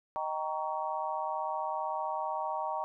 sine chord, Eb dominant seventh, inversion none, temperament just, 622.3 / 777.8 / 933.4 / 1120.1 Hz, Eb5 / G5 / Bb5 / Db6, 0 / -14 / +2 / +18 cents, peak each -38 / -37 / -35 / -39 dBFS, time 0.16-2.84 s, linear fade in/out 0 ms, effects none

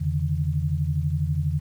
sine tone cluster, 84.3 / 141.5 / 153.7 Hz, E2 / C#3 / D#3, +39 / +36 / -21 cents, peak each -26 dBFS, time 0-1.6 s, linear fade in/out 20 ms, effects 9-bit

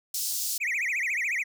pink high-pass noise, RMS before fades -30 dBFS, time 0.14-0.58 s, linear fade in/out 5 ms, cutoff 4800 Hz, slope 24 dB/octave
triangle tone with vibrato, 2176 Hz, C#7, 33 cents flat, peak -24 dBFS, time 0.6-1.44 s, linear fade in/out 20 ms, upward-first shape triangle, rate 14 Hz, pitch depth 300 cents each way
effects none

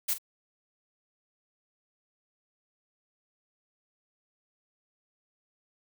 blue noise with echo, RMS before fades -28 dBFS, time 0.08-0.14 s, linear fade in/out 10 ms, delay 44 ms, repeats 1, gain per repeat -13 dB, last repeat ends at 0.184 s, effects none

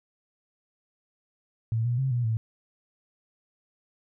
sine tone with pitch steps, 113.1 / 120.7 / 133.3 / 121.2 / 111.8 Hz, A2 / B2 / C3 / B2 / A2, +48 / -39 / +33 / -32 / +28 cents, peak -23 dBFS, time 1.72-2.37 s, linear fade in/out 0 ms, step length 130 ms, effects none

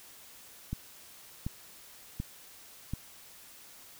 click train, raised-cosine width 5 ms, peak -21 dBFS, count 4, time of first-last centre 0.73-2.936 s, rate 1.36 Hz, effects white hiss -53 dBFS RMS until 3.99 s

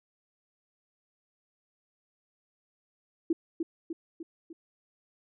sine tone with echo, 329.6 Hz, E4, in tune, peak -22 dBFS, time 3.3-3.33 s, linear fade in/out 5 ms, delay 300 ms, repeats 4, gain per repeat -5 dB, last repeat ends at 4.53 s, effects none

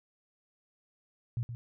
sine tone with echo, 118.5 Hz, A#2, 29 cents sharp, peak -29 dBFS, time 1.37-1.43 s, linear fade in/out 0 ms, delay 120 ms, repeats 1, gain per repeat -8 dB, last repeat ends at 1.55 s, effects none

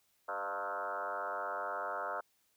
sine tone with frequency modulation, 987.8 Hz, B5, in tune, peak -35 dBFS, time 0.28-2.21 s, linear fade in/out 10 ms, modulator 96.1 Hz, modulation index 4.9, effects white hiss -74 dBFS RMS until 2.56 s

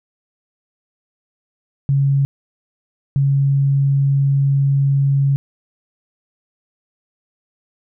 sine tone bursts at uneven times, 138.59 Hz, C#3, in tune, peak -12 dBFS, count 2, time 1.89-2.25 / 3.16-5.36 s, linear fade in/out 0 ms, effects none

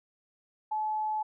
sine tone, 860 Hz, A5, 40 cents flat, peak -28 dBFS, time 0.71-1.23 s, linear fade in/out 10 ms, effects none

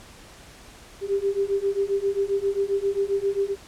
sine beating tone pair, 392.1 / 399.6 Hz, G4 / G4, 0 / +33 cents, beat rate 7.5 Hz, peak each -25 / -24 dBFS, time 1.01-3.56 s, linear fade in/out 50 ms, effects pink hiss -47 dBFS RMS until 3.67 s + low-pass 10000 Hz 12 dB/octave

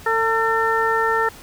harmonic tone, 450 Hz, A4, 39 cents sharp, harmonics 1 / 2 / 3 / 4, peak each -22 / -22 / -22 / -22 dBFS, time 0.06-1.29 s, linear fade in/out 5 ms, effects pink hiss -42 dBFS RMS until 1.42 s

